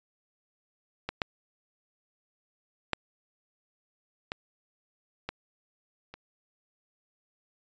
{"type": "clicks", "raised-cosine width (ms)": 0.3, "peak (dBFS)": [-16, -11, -10, -17, -17, -27], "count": 6, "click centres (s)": [1.09, 1.218, 2.933, 4.319, 5.29, 6.14], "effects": ["resampled to 16000 Hz"]}